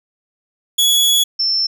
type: tone pair in turn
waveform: sawtooth / sine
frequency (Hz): 3377 / 5351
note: G#7 / E8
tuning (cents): +28 / +25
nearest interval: minor sixth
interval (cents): 797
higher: second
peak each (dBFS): -8 / -14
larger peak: first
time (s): 0.78-1.24 / 1.39-1.67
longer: first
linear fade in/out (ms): 10
effects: none